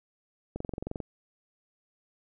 click train, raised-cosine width 2 ms, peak -21 dBFS, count 11, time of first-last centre 0.56-1.002 s, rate 22.6 Hz, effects none

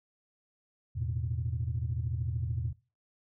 sine chord, E suspended fourth, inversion none, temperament equal, 82.41 / 110 / 123.47 Hz, E2 / A2 / B2, 0 / 0 / 0 cents, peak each -34 dBFS, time 0.95-2.73 s, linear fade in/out 20 ms, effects noise-tail reverb RT60 0.3 s tail -20 dB re dry + tanh soft clip ceiling -22 dBFS

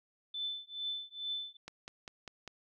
sine tone with tremolo, 3520 Hz, A7, in tune, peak -33 dBFS, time 0.34-1.57 s, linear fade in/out 5 ms, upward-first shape triangle, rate 2.3 Hz, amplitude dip 100%
click train, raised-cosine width 0.2 ms, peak -27 dBFS, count 5, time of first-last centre 1.68-2.477 s, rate 5.02 Hz
effects none

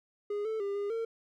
triangle tone with pitch steps, 411.9 / 440.4 / 400.1 / 405.9 / 455.1 Hz, G#4 / A4 / G4 / G#4 / A#4, -14 / +2 / +35 / -40 / -42 cents, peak -29 dBFS, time 0.3-1.05 s, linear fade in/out 5 ms, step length 150 ms, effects none

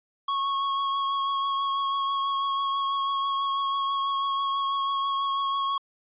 square tone with vibrato, 1100 Hz, C#6, 14 cents flat, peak -25 dBFS, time 0.28-5.78 s, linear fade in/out 5 ms, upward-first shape triangle, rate 6.1 Hz, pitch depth 18 cents each way, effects resampled to 8000 Hz

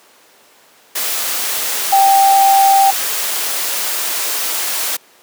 sine tone in noise, 784 Hz, G5, in tune, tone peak -7 dBFS, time 1.92-2.91 s, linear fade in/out 10 ms, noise white, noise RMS -19 dBFS, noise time 0.95-4.97 s, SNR +9 dB, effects pink hiss -47 dBFS RMS until 5.22 s + high-pass 400 Hz 12 dB/octave

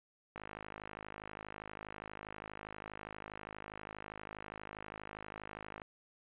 click train, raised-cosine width 0.5 ms, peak -29 dBFS, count 287, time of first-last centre 0.36-5.818 s, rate 52.4 Hz, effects resampled to 8000 Hz

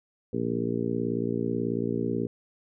harmonic tone with a mistuned harmonic, 58.27 Hz, A#1, in tune, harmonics 2 / 3 / 4 / 5 / 6 / 7 / 8, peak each -35 / -35 / -31 / -33 / -35 / -32 / -36 dBFS, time 0.33-2.27 s, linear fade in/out 5 ms, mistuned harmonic 2, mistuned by +29 cents, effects none

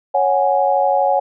sine chord, C# suspended fourth, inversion none, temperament just, 554.4 / 739.2 / 831.5 Hz, C#5 / F#5 / G#5, 0 / -2 / +2 cents, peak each -17 dBFS, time 0.14-1.2 s, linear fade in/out 10 ms, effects none

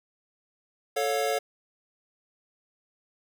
square chord, A augmented, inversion none, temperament equal with one note detuned, 440 / 554.4 / 709.8 Hz, A4 / C#5 / E#5, 0 / 0 / +28 cents, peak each -30 dBFS, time 0.96-1.39 s, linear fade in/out 10 ms, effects none

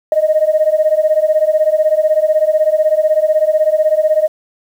sine beating tone pair, 612 / 628 Hz, D#5 / D#5, -29 / +16 cents, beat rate 16 Hz, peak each -12 dBFS, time 0.12-4.28 s, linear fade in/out 2 ms, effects tanh soft clip ceiling -2 dBFS + 7-bit

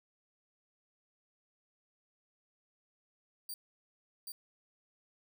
5% pulse tone with echo, 4671 Hz, D8, 10 cents flat, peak -33 dBFS, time 3.49-3.54 s, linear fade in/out 2 ms, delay 780 ms, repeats 1, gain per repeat -2 dB, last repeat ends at 4.32 s, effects none

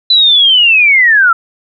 sine linear sweep, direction down, 4019 to 1318.5 Hz, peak -4 dBFS, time 0.1-1.33 s, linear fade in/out 5 ms, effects none

